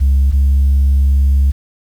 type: tone pair in turn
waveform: sine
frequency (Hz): 68.1 / 68.69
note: C#2 / C#2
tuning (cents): -30 / -15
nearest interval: unison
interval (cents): 15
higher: second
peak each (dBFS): -6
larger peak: neither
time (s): 0-0.32 / 0.32-1.52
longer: second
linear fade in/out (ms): 20
effects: tanh soft clip ceiling -6 dBFS + 7-bit